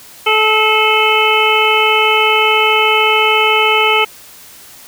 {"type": "harmonic tone", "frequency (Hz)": 433.8, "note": "A4", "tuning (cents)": -25, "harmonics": [1, 2, 3, 5, 6, 7], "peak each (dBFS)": [-16, -16, -16, -16, -16, -16], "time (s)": [0.26, 4.05], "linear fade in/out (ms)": 10, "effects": ["white hiss -38 dBFS RMS until 4.87 s"]}